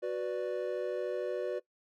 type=chord; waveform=triangle; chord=B minor; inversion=second; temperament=equal; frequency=370 / 493.9 / 587.3 Hz; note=F#4 / B4 / D5; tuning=0 / 0 / 0 cents; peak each=-34 / -34 / -35 dBFS; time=0.02-1.6 s; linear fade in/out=20 ms; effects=noise-tail reverb RT60 0.1 s tail -19 dB re dry